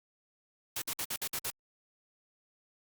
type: noise bursts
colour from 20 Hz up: white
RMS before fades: -35 dBFS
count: 7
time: 0.76-1.504 s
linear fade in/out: 5 ms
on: 60 ms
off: 54 ms
effects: Opus 48 kbps